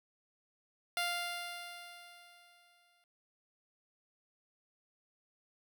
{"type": "tone with exponential decay", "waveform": "10% pulse", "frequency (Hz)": 698.5, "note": "F5", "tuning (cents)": 0, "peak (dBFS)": -23, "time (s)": [0.97, 3.04], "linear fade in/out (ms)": 1, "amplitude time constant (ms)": 450, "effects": []}